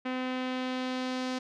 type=tone with low-pass filter sweep; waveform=sawtooth; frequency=255.8 Hz; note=C4; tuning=39 cents flat; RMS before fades=-33 dBFS; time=0.05-1.39 s; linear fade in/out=10 ms; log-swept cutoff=2600 to 5200 Hz; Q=1.5; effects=none